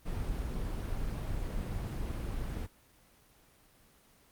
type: noise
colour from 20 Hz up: brown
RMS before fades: -35 dBFS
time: 0.05-2.67 s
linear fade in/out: 20 ms
effects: pink hiss -63 dBFS RMS until 4.31 s + Opus 24 kbps